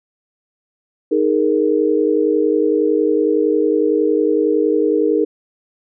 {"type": "chord", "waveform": "sine", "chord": "D# suspended fourth", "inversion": "none", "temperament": "equal", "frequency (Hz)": [311.1, 415.3, 466.2], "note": ["D#4", "G#4", "A#4"], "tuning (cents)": [0, 0, 0], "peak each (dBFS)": -17, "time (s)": [1.11, 5.25], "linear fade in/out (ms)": 10, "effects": []}